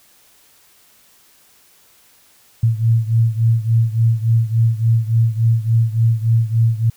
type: beating tone pair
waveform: sine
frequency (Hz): 112.9 / 116.4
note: A2 / A#2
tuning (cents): +45 / -2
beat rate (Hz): 3.5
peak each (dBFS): -14 / -17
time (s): 2.63-6.9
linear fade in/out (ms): 5
effects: white hiss -52 dBFS RMS until 6.96 s